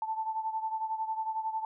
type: beating tone pair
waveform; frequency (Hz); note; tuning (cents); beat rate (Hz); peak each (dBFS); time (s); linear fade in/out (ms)
sine; 880 / 891; A5 / A5; 0 / +22; 11; -32 / -37; 0.02-1.65; 2
effects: none